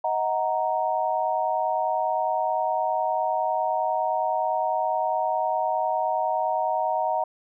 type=chord; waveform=sine; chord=D# minor; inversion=none; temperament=equal with one note detuned; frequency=630.2 / 740 / 932.3 Hz; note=D#5 / F#5 / A#5; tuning=+22 / 0 / 0 cents; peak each=-27 / -26 / -26 dBFS; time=0.04-7.24 s; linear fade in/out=5 ms; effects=none